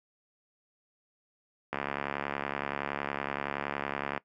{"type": "click train", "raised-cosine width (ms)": 0.5, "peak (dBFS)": -16, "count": 174, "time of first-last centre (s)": [1.73, 4.177], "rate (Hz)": 70.7, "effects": ["noise-tail reverb RT60 0.1 s tail -20 dB re dry", "high-pass 150 Hz 12 dB/octave"]}